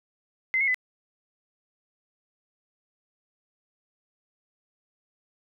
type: tone with pitch steps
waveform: sine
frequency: 2062 / 2175 / 2011 Hz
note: C7 / C#7 / B6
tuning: -26 / -33 / +31 cents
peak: -21 dBFS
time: 0.54-0.744 s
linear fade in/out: 0 ms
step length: 68 ms
effects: none